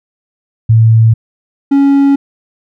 sine / triangle tone pair in turn, 112.6 / 278.4 Hz, A2 / C#4, +40 / +8 cents, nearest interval octave + major third, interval 1568 cents, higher second, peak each -3 dBFS, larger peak neither, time 0.69-1.14 / 1.71-2.16 s, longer neither, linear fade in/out 10 ms, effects none

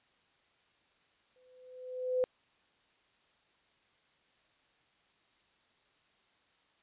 sine tone with exponential growth, 507 Hz, B4, 45 cents sharp, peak -25 dBFS, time 1.36-2.24 s, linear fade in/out 0 ms, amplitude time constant 190 ms, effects white hiss -70 dBFS RMS until 6.82 s + resampled to 8000 Hz

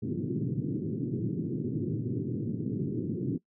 pink band-pass noise, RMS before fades -32 dBFS, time 0.02-3.38 s, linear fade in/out 10 ms, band 110 to 380 Hz, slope 48 dB/octave, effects noise-tail reverb RT60 0.1 s tail -20 dB re dry

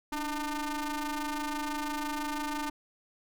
sawtooth ring-modulated tone, 303.5 Hz, D#4, 43 cents flat, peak -25 dBFS, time 0.12-2.7 s, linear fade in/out 5 ms, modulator 594 Hz, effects none

